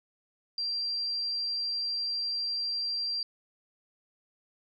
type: tone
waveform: sine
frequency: 4728 Hz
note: D8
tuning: 11 cents sharp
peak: -29 dBFS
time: 0.58-3.23 s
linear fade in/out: 2 ms
effects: 11-bit